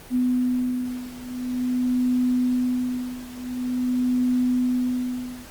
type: beating tone pair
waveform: sine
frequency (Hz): 250 / 250.47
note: B3 / B3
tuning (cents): +21 / +25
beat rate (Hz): 0.47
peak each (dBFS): -23 / -25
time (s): 0.1-5.46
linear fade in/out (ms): 50
effects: pink hiss -44 dBFS RMS until 5.5 s + Opus 32 kbps